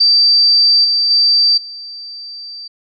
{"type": "tone with level steps", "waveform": "sine", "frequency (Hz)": 4661, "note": "D8", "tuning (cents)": -14, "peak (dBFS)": [-7, -11, -8, -27], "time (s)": [0, 2.68], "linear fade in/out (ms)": 10, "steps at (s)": [0.84, 1.1, 1.57], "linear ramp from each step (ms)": 10, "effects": []}